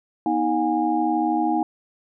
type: tone cluster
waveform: sine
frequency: 244.2 / 317 / 721 / 819 Hz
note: B3 / D#4 / F#5 / G#5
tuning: -19 / +32 / -45 / -24 cents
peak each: -27 / -22 / -26 / -24 dBFS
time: 0.26-1.63 s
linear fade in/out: 2 ms
effects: none